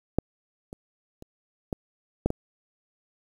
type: clicks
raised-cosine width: 2 ms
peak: -8 / -25 / -29 / -15 / -9 / -14 dBFS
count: 6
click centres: 0.186 / 0.729 / 1.224 / 1.728 / 2.26 / 2.304 s
effects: 8-bit